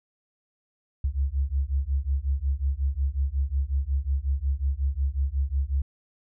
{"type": "beating tone pair", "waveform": "sine", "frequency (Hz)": [66.1, 71.6], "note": ["C2", "D2"], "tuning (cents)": [18, -43], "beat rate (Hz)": 5.5, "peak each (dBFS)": -26, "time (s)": [1.04, 5.82], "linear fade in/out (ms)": 5, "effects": []}